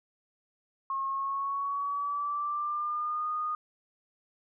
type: tone with pitch glide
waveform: sine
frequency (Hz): 1083 to 1229.8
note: C#6 to D#6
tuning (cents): -41 to -21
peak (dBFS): -29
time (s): 0.9-3.55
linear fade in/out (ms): 2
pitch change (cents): +220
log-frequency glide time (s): 1.08-3.28
effects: none

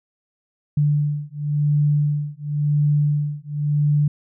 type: beating tone pair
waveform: sine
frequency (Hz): 146.83 / 147.77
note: D3 / D3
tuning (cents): 0 / +11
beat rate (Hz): 0.94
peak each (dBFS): -20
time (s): 0.77-4.08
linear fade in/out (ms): 5
effects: none

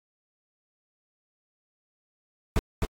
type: noise with echo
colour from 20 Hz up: brown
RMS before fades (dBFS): -22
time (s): 2.56-2.59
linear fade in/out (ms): 0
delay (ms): 260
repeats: 1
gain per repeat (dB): -3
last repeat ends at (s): 2.85
effects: AAC 48 kbps

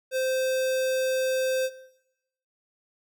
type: tone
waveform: square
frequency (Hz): 520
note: C5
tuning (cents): -11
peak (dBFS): -25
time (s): 0.11-1.7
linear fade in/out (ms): 50
effects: noise-tail reverb RT60 0.9 s tail -17 dB re dry

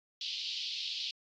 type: band-pass noise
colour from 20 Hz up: white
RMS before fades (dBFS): -38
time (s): 0.21-1.11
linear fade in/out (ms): 2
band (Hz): 2800 to 4800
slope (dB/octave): 48
effects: AAC 64 kbps

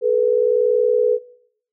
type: tone pair together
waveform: sine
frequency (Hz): 430.3 / 491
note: A4 / B4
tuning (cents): -39 / -10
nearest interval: major second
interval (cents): 229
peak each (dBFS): -18 / -16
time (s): 0.01-1.19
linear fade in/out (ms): 50
effects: noise-tail reverb RT60 0.7 s tail -21 dB re dry

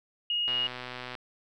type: tone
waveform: sine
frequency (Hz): 2871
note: F7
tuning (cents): +47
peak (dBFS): -26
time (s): 0.3-0.67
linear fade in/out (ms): 2
type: click train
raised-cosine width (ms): 0.3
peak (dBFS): -22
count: 85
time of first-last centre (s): 0.48-1.152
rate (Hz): 125
effects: none

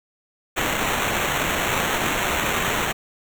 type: noise with sample-and-hold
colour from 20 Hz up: violet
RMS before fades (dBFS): -23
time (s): 0.56-2.93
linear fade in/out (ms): 20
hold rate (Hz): 4900
effects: none

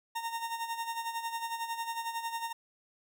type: tone with tremolo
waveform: 40% pulse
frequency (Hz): 921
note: A#5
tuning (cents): -21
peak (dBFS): -31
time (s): 0.15-2.53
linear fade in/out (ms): 10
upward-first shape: sine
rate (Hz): 11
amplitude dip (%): 65
effects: none

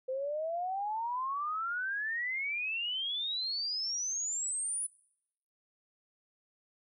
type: exponential sweep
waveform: sine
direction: up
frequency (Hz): 510 to 10050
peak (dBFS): -32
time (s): 0.08-4.87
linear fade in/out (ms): 10
effects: noise-tail reverb RT60 0.8 s tail -24 dB re dry

